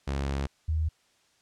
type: tone pair in turn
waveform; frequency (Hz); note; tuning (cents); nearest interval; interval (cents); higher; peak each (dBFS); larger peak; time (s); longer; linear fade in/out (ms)
sawtooth / sine; 69 / 78.93; C#2 / D#2; -7 / +25; major second; 232; second; -24; neither; 0.07-0.47 / 0.68-0.89; first; 10
effects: white hiss -66 dBFS RMS until 1.41 s + low-pass 7000 Hz 12 dB/octave